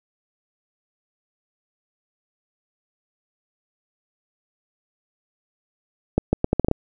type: accelerating click train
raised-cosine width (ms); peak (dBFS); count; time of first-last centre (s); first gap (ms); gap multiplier
2; -4; 8; 6.18-6.713; 150; 0.76
effects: none